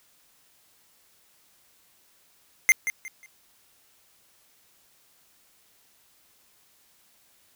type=tone with echo; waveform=square; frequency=2093 Hz; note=C7; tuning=in tune; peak=-14 dBFS; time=2.69-2.72 s; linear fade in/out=0 ms; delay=180 ms; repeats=3; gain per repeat=-11 dB; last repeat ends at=3.26 s; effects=white hiss -62 dBFS RMS until 7.55 s